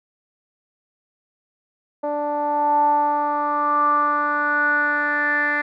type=tone with low-pass filter sweep; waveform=10% pulse; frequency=293.7 Hz; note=D4; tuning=in tune; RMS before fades=-20 dBFS; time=2.03-5.62 s; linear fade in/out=10 ms; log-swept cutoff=710 to 1900 Hz; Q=8.7; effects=none